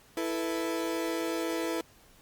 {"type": "chord", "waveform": "35% pulse", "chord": "E suspended fourth", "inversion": "none", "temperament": "equal", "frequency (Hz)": [329.6, 440, 493.9], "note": ["E4", "A4", "B4"], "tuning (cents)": [0, 0, 0], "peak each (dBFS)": [-30, -36, -34], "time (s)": [0.17, 1.81], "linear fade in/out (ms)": 2, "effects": ["pink hiss -59 dBFS RMS until 2.21 s", "Opus 48 kbps"]}